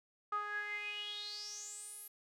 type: tone with band-pass filter sweep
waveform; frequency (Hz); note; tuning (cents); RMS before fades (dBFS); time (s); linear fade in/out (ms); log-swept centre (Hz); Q
sawtooth; 415.3; G#4; 0; -43; 0.32-2.08; 5; 1200 to 12000; 9.9
effects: none